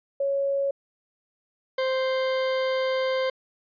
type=tone pair in turn; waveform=sine / 40% pulse; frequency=554.4 / 522.6 Hz; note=C#5 / C5; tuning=0 / -2 cents; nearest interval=minor second; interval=102 cents; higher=first; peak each=-22 dBFS; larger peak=neither; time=0.2-0.71 / 1.78-3.3 s; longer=second; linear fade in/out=5 ms; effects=resampled to 11025 Hz